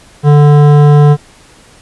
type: tone with hard clipping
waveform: sine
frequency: 146.83 Hz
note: D3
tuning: in tune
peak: -4 dBFS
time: 0.23-1.17 s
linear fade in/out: 50 ms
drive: 14 dB
effects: pink hiss -41 dBFS RMS until 1.81 s + resampled to 24000 Hz